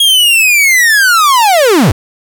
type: linear sweep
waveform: 45% pulse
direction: down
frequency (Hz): 3300 to 72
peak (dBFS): -5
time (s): 0-1.92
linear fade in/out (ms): 5
effects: none